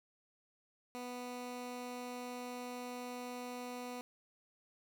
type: tone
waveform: 15% pulse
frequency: 246.9 Hz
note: B3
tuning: in tune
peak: -36 dBFS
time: 0.95-4.01 s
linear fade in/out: 0 ms
effects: none